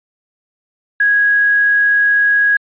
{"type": "tone with quantisation", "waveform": "sine", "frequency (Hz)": 1656, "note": "G#6", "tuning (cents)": -5, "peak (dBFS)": -9, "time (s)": [1, 2.57], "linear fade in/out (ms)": 5, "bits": 6, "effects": ["resampled to 8000 Hz"]}